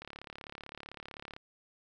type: click train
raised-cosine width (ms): 0.3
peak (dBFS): -28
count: 49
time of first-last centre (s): 0.02-1.365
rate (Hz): 35.7
effects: none